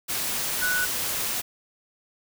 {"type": "tone in noise", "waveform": "sine", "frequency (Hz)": 1480, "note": "F#6", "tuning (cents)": 0, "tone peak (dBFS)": -23, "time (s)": [0.61, 0.86], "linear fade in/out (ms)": 20, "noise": "white", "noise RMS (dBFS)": -28, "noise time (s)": [0.08, 1.42], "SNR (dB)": 2, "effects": []}